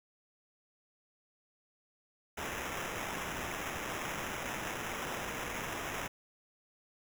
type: noise with sample-and-hold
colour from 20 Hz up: white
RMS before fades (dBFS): -39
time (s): 2.37-6.08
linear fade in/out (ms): 10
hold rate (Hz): 4410
effects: none